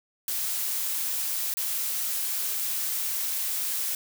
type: noise with dropouts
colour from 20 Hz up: blue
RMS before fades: -29 dBFS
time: 0.28-3.95 s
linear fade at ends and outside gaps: 1 ms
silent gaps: 1.54-1.57 s
effects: none